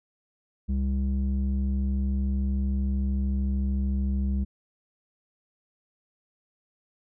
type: tone with low-pass filter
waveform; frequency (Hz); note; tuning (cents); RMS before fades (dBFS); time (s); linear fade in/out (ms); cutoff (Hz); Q
square; 66.7; C2; +34; -26; 0.68-4.45; 20; 180; 2.2
effects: none